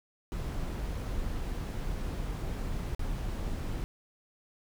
brown noise with dropouts, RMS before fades -34 dBFS, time 0.32-3.84 s, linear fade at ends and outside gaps 0 ms, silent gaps 2.949-2.994 s, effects none

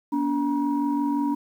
sine tone cluster, 240.9 / 286.6 / 953 Hz, B3 / D4 / A#5, -43 / -42 / +38 cents, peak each -29 / -22 / -29 dBFS, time 0.12-1.35 s, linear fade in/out 10 ms, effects tanh soft clip ceiling -13 dBFS + 9-bit

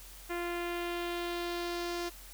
sawtooth tone with low-pass filter sweep, 347.2 Hz, F4, 10 cents flat, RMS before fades -36 dBFS, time 0.29-2.1 s, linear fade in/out 20 ms, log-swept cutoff 2200 to 5700 Hz, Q 1.8, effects added 44 Hz sine -51 dBFS peak until 2.33 s + white hiss -52 dBFS RMS until 2.33 s

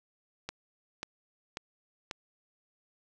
click train, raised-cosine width 0.2 ms, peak -19 dBFS, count 4, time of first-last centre 0.49-2.112 s, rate 1.85 Hz, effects none

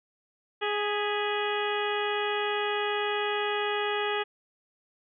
harmonic tone with a mistuned harmonic, 415.3 Hz, G#4, in tune, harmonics 1 / 2 / 3 / 4 / 5 / 6 / 7 / 8, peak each -30 / -33 / -35 / -36 / -37 / -38 / -38 / -39 dBFS, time 0.61-4.24 s, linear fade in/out 20 ms, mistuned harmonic 5, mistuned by -82 cents, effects none

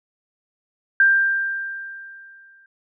sine tone with exponential decay, 1585 Hz, G6, 19 cents sharp, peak -10 dBFS, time 1-2.66 s, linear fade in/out 2 ms, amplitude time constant 360 ms, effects none

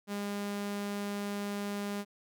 sawtooth tone, 203.1 Hz, G#3, 38 cents flat, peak -30 dBFS, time 0.07-2.05 s, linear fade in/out 50 ms, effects none

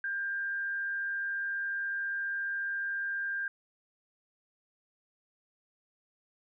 sine tone with frequency modulation, 1595 Hz, G6, 30 cents sharp, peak -31 dBFS, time 0.04-3.48 s, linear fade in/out 2 ms, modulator 94.4 Hz, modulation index 0.35, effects none

